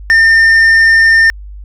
sine tone with tanh clipping, 1808 Hz, A6, 47 cents sharp, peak -5 dBFS, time 0.1-1.3 s, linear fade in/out 0 ms, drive 5 dB, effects added 50 Hz sine -26 dBFS peak until 1.64 s

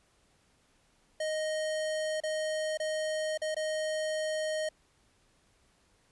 square tone with dropouts, 622.3 Hz, D#5, in tune, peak -31 dBFS, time 1.2-4.69 s, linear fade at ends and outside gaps 5 ms, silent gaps 2.203-2.235 / 2.774-2.799 / 3.376-3.417 / 3.546-3.565 s, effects pink hiss -68 dBFS RMS until 6.11 s + resampled to 24000 Hz

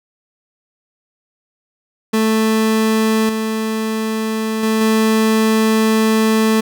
30% pulse tone with level steps, 220 Hz, A3, in tune, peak -10 / -15 / -11 / -9 dBFS, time 2.13-6.61 s, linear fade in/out 10 ms, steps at 3.29 / 4.63 / 4.81 s, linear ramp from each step 2 ms, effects none

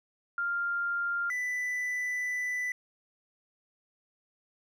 sine / triangle tone pair in turn, 1396.9 / 1988.1 Hz, F6 / B6, 0 / +11 cents, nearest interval tritone, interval 611 cents, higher second, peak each -28 dBFS, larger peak neither, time 0.38-1.3 / 1.3-2.72 s, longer second, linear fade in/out 2 ms, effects none

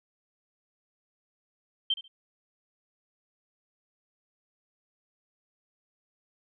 sine tone with echo, 3136 Hz, G7, in tune, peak -23 dBFS, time 1.9-1.94 s, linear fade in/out 5 ms, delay 70 ms, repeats 2, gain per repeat -14 dB, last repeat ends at 2.08 s, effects none

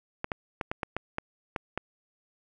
clicks, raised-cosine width 0.5 ms, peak -15 dBFS, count 9, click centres 0.244 / 0.318 / 0.612 / 0.715 / 0.832 / 0.966 / 1.184 / 1.562 / 1.776 s, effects none

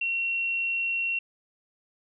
sine tone, 2731 Hz, F7, 39 cents flat, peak -25 dBFS, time 0.01-1.19 s, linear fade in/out 5 ms, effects none

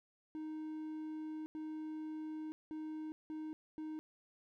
triangle tone bursts at uneven times, 311.1 Hz, D#4, in tune, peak -39 dBFS, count 5, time 0.35-1.46 / 1.55-2.52 / 2.71-3.12 / 3.3-3.53 / 3.78-3.99 s, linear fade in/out 0 ms, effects none

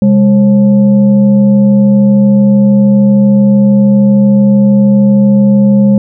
sine tone with frequency modulation, 203.5 Hz, G#3, 35 cents flat, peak -3 dBFS, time 0.02-5.98 s, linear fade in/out 2 ms, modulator 334 Hz, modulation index 0.47, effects none

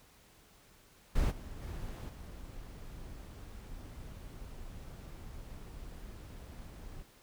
brown noise with level steps, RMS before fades -30 / -45 / -41 / -47 dBFS, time 1.15-7.03 s, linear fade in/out 10 ms, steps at 1.3 / 1.61 / 2.08 s, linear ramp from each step 20 ms, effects pink hiss -62 dBFS RMS until 7.22 s

